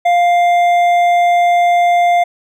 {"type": "tone with hard clipping", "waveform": "sine", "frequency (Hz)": 700, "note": "F5", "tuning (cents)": 4, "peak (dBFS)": -10, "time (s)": [0.05, 2.24], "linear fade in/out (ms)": 10, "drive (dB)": 7, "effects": []}